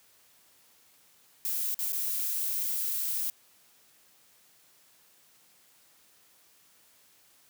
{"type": "noise with dropouts", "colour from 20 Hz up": "violet", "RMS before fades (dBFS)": -31, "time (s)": [1.45, 3.3], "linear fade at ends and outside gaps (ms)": 1, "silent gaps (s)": [[1.744, 1.79], [1.922, 1.93]], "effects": ["white hiss -62 dBFS RMS until 7.49 s", "high-pass 80 Hz 12 dB/octave"]}